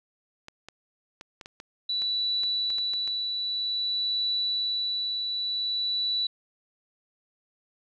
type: clicks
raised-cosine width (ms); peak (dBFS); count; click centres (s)
0.2; -24; 12; 0.484 / 0.686 / 1.211 / 1.412 / 1.459 / 1.601 / 2.02 / 2.435 / 2.703 / 2.784 / 2.936 / 3.076
type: tone with tremolo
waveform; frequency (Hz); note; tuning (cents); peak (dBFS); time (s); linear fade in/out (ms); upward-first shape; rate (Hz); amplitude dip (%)
sine; 3951; B7; 0; -24; 1.89-6.27; 5; triangle; 0.52; 35
effects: none